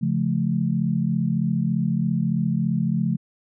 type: chord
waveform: sine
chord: Db augmented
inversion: none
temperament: just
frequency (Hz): 138.59 / 173.24 / 216.5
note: Db3 / F3 / A3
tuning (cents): 0 / -14 / -28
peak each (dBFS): -25 / -23 / -24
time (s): 0.01-3.17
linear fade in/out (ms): 20
effects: none